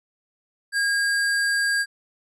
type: tone with sample-and-hold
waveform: sine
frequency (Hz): 1630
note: G#6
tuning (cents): -33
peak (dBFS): -19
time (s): 0.72-1.86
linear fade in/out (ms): 50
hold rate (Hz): 6300
effects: resampled to 24000 Hz